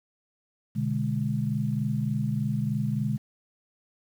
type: chord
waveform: sine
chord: G# diminished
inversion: first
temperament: equal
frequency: 123.47 / 146.83 / 207.7 Hz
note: B2 / D3 / G#3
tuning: 0 / 0 / 0 cents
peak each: -29 dBFS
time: 0.75-3.18 s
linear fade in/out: 20 ms
effects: 9-bit